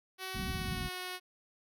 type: tone with pitch glide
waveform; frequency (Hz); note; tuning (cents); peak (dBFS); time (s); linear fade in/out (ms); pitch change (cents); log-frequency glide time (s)
5% pulse; 376.3 to 365.8; F#4 to F#4; +29 to -20; -27; 0.18-1.2; 50; -49; 0.52-0.89
type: low-pass noise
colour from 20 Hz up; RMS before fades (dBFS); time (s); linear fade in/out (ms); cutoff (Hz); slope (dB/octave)
white; -38; 0.34-0.89; 20; 240; 48
effects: none